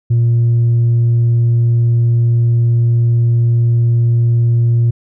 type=tone with tanh clipping; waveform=triangle; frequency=117.7 Hz; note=A#2; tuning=17 cents sharp; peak=-9 dBFS; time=0.1-4.91 s; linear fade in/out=10 ms; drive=6 dB; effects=none